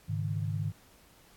sine chord, Ab suspended fourth, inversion none, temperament equal, 103.83 / 138.59 / 155.56 Hz, Ab2 / Db3 / Eb3, 0 / 0 / 0 cents, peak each -32 / -38 / -34 dBFS, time 0.08-0.72 s, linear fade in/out 20 ms, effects pink hiss -60 dBFS RMS until 1.36 s + AAC 64 kbps

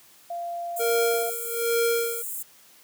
sine tone, 690 Hz, F5, 21 cents flat, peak -29 dBFS, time 0.3-1.3 s, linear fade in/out 5 ms
white high-pass noise, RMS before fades -33 dBFS, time 0.76-2.43 s, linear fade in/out 10 ms, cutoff 6900 Hz, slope 96 dB/octave
square tone with tremolo, 466.2 Hz, A#4, in tune, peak -21 dBFS, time 0.79-2.23 s, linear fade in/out 20 ms, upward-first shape sine, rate 1.2 Hz, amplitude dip 85%
effects white hiss -54 dBFS RMS until 2.83 s + high-pass 100 Hz 12 dB/octave

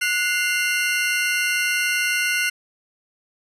40% pulse tone cluster, 1470 / 2097 / 2759 Hz, F#6 / C7 / F7, -12 / +3 / -22 cents, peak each -23 dBFS, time 0.01-2.5 s, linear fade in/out 10 ms, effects resampled to 32000 Hz

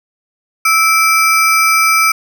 square ring-modulated tone, 1820 Hz, A#6, 42 cents flat, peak -6 dBFS, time 0.65-2.12 s, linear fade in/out 5 ms, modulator 507 Hz, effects none

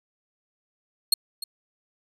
sawtooth tone with echo, 4290 Hz, C8, 42 cents sharp, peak -12 dBFS, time 1.12-1.14 s, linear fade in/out 5 ms, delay 300 ms, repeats 1, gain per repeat -15 dB, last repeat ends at 1.44 s, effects resampled to 32000 Hz

